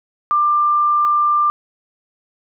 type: tone pair in turn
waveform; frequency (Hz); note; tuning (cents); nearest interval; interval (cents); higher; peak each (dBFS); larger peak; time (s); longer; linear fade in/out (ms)
sine; 1189 / 1189; D6 / D6; +21 / +21; unison; 0; neither; -12; neither; 0.31-1.05 / 1.05-1.5; first; 0
effects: none